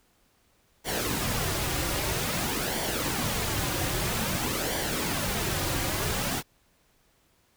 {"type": "noise with flanger", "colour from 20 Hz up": "pink", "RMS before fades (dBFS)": -29, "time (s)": [0.84, 6.43], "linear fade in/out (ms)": 50, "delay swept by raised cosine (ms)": [0.76, 4.66], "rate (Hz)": 0.51, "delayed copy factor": -0.55, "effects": ["pink hiss -66 dBFS RMS until 7.56 s"]}